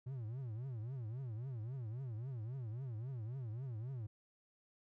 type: tone with vibrato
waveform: triangle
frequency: 120.5 Hz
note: B2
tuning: 42 cents flat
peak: -39 dBFS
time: 0.06-4.07 s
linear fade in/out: 10 ms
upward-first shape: triangle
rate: 3.7 Hz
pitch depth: 260 cents each way
effects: none